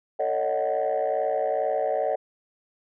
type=chord; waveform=sine; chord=D# half-diminished seventh; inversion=second; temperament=just; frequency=448 / 560 / 622.3 / 746.7 Hz; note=A4 / C#5 / D#5 / F#5; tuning=+31 / +18 / 0 / +16 cents; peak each=-29 / -26 / -26 / -27 dBFS; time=0.19-2.16 s; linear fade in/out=10 ms; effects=tanh soft clip ceiling -17 dBFS